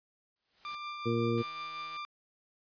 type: noise with exponential growth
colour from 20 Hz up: white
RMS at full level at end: -47 dBFS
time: 0.36-0.75 s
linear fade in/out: 1 ms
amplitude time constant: 83 ms
type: tone with tremolo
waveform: sawtooth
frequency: 1187 Hz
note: D6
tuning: 18 cents sharp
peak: -33 dBFS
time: 0.65-2.05 s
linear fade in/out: 0 ms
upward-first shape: triangle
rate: 5.4 Hz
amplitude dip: 35%
type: harmonic tone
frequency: 116.54 Hz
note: A#2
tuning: in tune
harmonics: 1 / 2 / 3 / 4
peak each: -33 / -33 / -33 / -33 dBFS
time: 1.05-1.43 s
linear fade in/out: 20 ms
type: click train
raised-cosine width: 0.2 ms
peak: -35 dBFS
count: 94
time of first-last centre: 1.38-1.965 s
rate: 159 Hz
effects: resampled to 11025 Hz